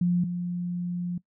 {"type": "tone pair in turn", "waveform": "sine", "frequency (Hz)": [176.3, 176.3], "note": ["F3", "F3"], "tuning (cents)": [17, 17], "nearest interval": "unison", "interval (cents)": 0, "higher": "neither", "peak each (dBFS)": [-20, -27], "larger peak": "first", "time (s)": [[0.01, 0.24], [0.24, 1.18]], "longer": "second", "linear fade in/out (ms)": 5, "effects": ["noise-tail reverb RT60 0.1 s tail -20 dB re dry"]}